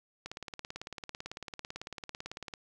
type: click train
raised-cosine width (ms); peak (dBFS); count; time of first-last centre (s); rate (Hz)
0.2; -23; 42; 0.26-2.538; 18
effects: none